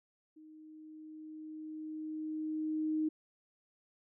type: tone with level ramp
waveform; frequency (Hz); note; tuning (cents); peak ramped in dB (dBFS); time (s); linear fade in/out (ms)
sine; 311.1; D#4; 0; -53 to -29; 0.36-3.09; 10
effects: none